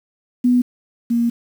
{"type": "tone pair in turn", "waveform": "sine", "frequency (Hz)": [246.9, 235.1], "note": ["B3", "A#3"], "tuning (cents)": [0, 15], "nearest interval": "minor second", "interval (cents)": 85, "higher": "first", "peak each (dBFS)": [-11, -14], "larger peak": "first", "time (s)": [[0.44, 0.62], [1.1, 1.3]], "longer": "second", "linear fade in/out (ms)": 10, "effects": ["7-bit"]}